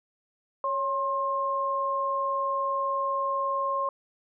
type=tone pair together; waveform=sine; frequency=554.4 / 1064.6 Hz; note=C#5 / C6; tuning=0 / +30 cents; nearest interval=major seventh; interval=1130 cents; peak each=-31 / -26 dBFS; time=0.64-3.89 s; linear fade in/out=2 ms; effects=none